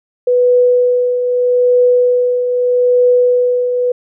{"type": "tone with tremolo", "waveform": "sine", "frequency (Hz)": 493.9, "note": "B4", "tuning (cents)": 0, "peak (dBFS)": -6, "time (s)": [0.27, 3.92], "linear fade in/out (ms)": 5, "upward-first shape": "triangle", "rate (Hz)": 0.8, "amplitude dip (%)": 55, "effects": []}